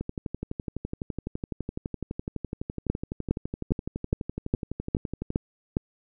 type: two click trains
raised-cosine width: 3 ms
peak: -10 / -18 dBFS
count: 8 / 64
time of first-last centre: 2.9-5.769 / 0.01-5.304 s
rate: 2.44 / 11.9 Hz
effects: none